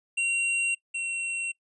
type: tone pair in turn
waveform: square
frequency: 2750 / 2729 Hz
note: F7 / F7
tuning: -27 / -41 cents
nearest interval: unison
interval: 14 cents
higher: first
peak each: -24 / -29 dBFS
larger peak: first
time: 0.17-0.75 / 0.94-1.52 s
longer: neither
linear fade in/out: 10 ms
effects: noise-tail reverb RT60 0.1 s tail -22 dB re dry + resampled to 24000 Hz